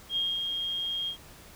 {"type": "tone with ADSR envelope", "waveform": "sine", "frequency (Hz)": 3238, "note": "G#7", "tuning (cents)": -45, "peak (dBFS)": -25, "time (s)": [0.09, 1.17], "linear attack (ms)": 74, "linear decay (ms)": 230, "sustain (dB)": -4, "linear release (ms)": 89, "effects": ["pink hiss -51 dBFS RMS until 1.55 s"]}